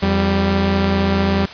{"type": "tone pair together", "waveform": "sawtooth", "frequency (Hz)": [85.56, 196], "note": ["F2", "G3"], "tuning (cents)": [-35, 0], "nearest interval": "octave + major second", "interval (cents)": 1435, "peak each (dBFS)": [-15, -12], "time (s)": [0.02, 1.46], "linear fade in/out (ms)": 10, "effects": ["white hiss -33 dBFS RMS until 1.53 s", "resampled to 11025 Hz"]}